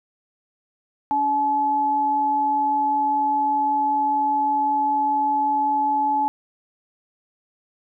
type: tone pair together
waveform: sine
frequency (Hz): 284.3 / 858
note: C#4 / A5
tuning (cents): +44 / -44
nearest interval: octave + perfect fifth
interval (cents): 1912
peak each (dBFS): -29 / -18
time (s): 1.11-6.28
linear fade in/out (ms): 0
effects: none